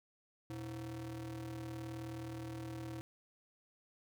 square ring-modulated tone, 102.2 Hz, G#2, 27 cents flat, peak -40 dBFS, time 0.5-3.01 s, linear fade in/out 0 ms, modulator 224 Hz, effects 12-bit

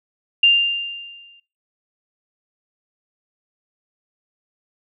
sine tone with exponential decay, 2794 Hz, F7, in tune, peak -8 dBFS, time 0.43-1.4 s, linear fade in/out 5 ms, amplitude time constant 210 ms, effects noise-tail reverb RT60 0.4 s tail -25 dB re dry

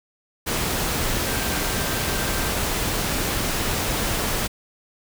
sine tone in noise, 1568 Hz, G6, in tune, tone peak -35 dBFS, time 1.25-2.51 s, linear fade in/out 20 ms, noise pink, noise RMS -24 dBFS, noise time 0.46-4.48 s, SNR -14 dB, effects none

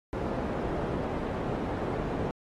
white low-pass noise, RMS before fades -32 dBFS, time 0.13-2.31 s, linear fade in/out 0 ms, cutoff 540 Hz, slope 12 dB/octave, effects AAC 32 kbps

